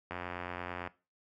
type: click train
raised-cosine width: 0.5 ms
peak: -23 dBFS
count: 69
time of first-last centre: 0.11-0.874 s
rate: 89 Hz
effects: noise-tail reverb RT60 0.3 s tail -19 dB re dry + high-pass 60 Hz 12 dB/octave